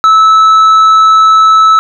sine tone with tanh clipping, 1305 Hz, E6, 18 cents flat, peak -3 dBFS, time 0.04-1.79 s, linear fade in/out 0 ms, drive 5 dB, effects none

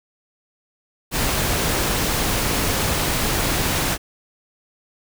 pink noise, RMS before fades -21 dBFS, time 1.11-3.98 s, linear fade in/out 50 ms, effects none

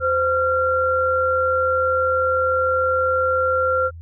sine tone pair together, 517 / 1376.5 Hz, C5 / F6, -21 / -25 cents, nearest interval octave + perfect fourth, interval 1696 cents, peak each -19 / -19 dBFS, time 0-3.91 s, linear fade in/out 50 ms, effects added 83 Hz sine -34 dBFS peak until 4.01 s

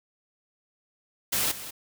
white noise with echo, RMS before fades -26 dBFS, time 1.32-1.52 s, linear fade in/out 10 ms, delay 190 ms, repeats 1, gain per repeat -13 dB, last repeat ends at 1.71 s, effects none

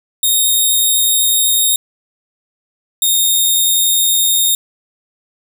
10% pulse tone pair in turn, 3712 / 3691 Hz, A#7 / A#7, -8 / -18 cents, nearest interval unison, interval 10 cents, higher first, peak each -3 dBFS, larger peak neither, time 0.23-1.76 / 3.02-4.55 s, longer neither, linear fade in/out 2 ms, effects none

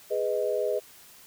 sine chord, G# minor, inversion none, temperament just, 415.3 / 498.4 / 623 Hz, G#4 / B4 / D#5, 0 / +16 / +2 cents, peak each -29 dBFS, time 0.1-0.8 s, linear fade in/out 20 ms, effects white hiss -52 dBFS RMS until 1.26 s

